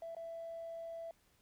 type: tone with dropouts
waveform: triangle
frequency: 664 Hz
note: E5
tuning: 12 cents sharp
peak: -39 dBFS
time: 0.02-1.11 s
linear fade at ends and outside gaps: 2 ms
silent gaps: 0.149-0.166 s
effects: tanh soft clip ceiling -40 dBFS + pink hiss -72 dBFS RMS until 1.41 s